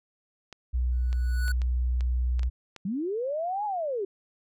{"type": "clicks", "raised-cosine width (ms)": 0.2, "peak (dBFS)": -25, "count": 8, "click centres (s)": [0.527, 1.129, 1.481, 1.618, 2.008, 2.394, 2.432, 2.763]}
{"type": "tone", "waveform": "sine", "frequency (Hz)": 61.74, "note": "B1", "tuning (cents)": 0, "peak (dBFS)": -23, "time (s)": [0.73, 2.5], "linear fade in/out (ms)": 20}
{"type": "tone with exponential growth", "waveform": "square", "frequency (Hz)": 1477, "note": "F#6", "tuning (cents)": -3, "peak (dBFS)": -31, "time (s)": [0.92, 1.52], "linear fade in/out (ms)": 5, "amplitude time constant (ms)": 130}
{"type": "linear two-way sweep", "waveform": "sine", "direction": "up then down", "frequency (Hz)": [175.4, 856, 371.6], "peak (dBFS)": -27, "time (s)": [2.85, 4.05], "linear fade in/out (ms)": 5, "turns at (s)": 3.65}
{"effects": []}